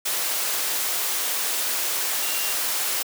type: tone in noise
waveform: sine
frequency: 2783 Hz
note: F7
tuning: 7 cents flat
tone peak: -34 dBFS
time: 2.22-2.54 s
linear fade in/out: 10 ms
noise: white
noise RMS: -25 dBFS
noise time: 0.05-3.03 s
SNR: -12 dB
effects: high-pass 400 Hz 12 dB/octave